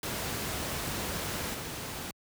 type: noise with level steps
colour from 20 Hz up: pink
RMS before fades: -34 / -38 dBFS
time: 0.03-2.11 s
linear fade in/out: 2 ms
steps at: 1.53 s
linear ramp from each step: 20 ms
effects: high-pass 60 Hz 12 dB/octave